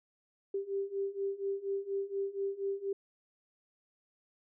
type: beating tone pair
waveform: sine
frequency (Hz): 392 / 396.2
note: G4 / G4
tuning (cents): 0 / +18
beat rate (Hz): 4.2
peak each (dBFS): -37 / -35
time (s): 0.54-2.93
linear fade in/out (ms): 5
effects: none